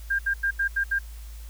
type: tone bursts at uneven times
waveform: sine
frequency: 1600 Hz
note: G6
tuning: 35 cents sharp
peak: -21 dBFS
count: 6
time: 0.1-0.19 / 0.26-0.34 / 0.43-0.51 / 0.59-0.68 / 0.76-0.84 / 0.91-0.99 s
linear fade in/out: 10 ms
effects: added 55 Hz sine -37 dBFS peak until 1.49 s + white hiss -52 dBFS RMS until 1.49 s